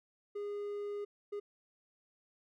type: tone bursts at uneven times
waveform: triangle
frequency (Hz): 410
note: G#4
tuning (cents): -22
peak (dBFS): -35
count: 2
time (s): 0.35-1.05 / 1.32-1.4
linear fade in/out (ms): 10
effects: none